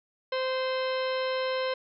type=harmonic tone with a mistuned harmonic; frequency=519 Hz; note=C5; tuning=14 cents flat; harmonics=1 / 2 / 3 / 4 / 5 / 6 / 7 / 8 / 10; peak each=-28 / -35 / -39 / -40 / -43 / -40 / -47 / -42 / -48 dBFS; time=0.32-1.74 s; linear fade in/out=5 ms; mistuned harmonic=7; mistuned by=+59 cents; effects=none